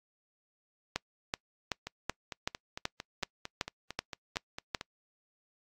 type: two click trains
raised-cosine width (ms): 0.2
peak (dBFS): -13 / -21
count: 11 / 14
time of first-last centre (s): 0.96-4.748 / 1.87-4.811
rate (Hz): 2.64 / 4.42
effects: noise-tail reverb RT60 0.1 s tail -26 dB re dry + AAC 48 kbps